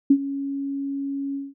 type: tone with ADSR envelope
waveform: sine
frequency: 277.2 Hz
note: C#4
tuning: in tune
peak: -9 dBFS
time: 0.1-1.54 s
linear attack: 7 ms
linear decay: 65 ms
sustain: -16 dB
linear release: 190 ms
effects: none